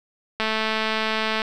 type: click train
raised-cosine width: 0.3 ms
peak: -8 dBFS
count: 224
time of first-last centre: 0.4-1.418 s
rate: 219 Hz
effects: none